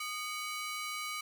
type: ring-modulated tone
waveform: sawtooth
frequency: 1742 Hz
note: A6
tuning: 18 cents flat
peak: -30 dBFS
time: 0-1.21 s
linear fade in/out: 5 ms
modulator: 511 Hz
effects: none